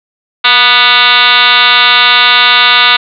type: tone with frequency modulation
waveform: sine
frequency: 2489 Hz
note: D#7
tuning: in tune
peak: -3 dBFS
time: 0.44-2.97 s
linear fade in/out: 10 ms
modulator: 253 Hz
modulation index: 5.9
effects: none